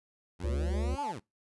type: linear two-way sweep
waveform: 15% pulse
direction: up then down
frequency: 80 to 291.7 to 80 Hz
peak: -33 dBFS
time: 0.39-1.2 s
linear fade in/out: 20 ms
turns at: 1.02 s
type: harmonic tone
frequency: 71.4 Hz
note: D2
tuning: 48 cents flat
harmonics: 1 / 3 / 5 / 7 / 8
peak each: -29 / -43 / -39 / -46 / -44 dBFS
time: 0.43-0.96 s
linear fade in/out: 20 ms
type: tone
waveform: sine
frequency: 868 Hz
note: A5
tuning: 24 cents flat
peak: -32 dBFS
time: 0.97-1.13 s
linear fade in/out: 20 ms
effects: noise-tail reverb RT60 0.2 s tail -24 dB re dry + resampled to 24000 Hz